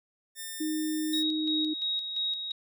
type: tone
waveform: 5% pulse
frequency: 1800 Hz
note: A6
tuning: 39 cents sharp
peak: -26 dBFS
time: 0.35-1.24 s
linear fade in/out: 50 ms
type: tone with pitch glide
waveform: sine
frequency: 311.1 to 309.3 Hz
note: D#4 to D#4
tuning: 0 to -10 cents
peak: -28 dBFS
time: 0.6-1.74 s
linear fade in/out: 10 ms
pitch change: -10 cents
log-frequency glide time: 1.4-1.61 s
type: tone with tremolo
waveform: sine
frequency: 3786 Hz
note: A#7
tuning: 26 cents sharp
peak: -27 dBFS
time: 1.13-2.52 s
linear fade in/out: 5 ms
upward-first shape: square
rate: 2.9 Hz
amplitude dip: 50%
effects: none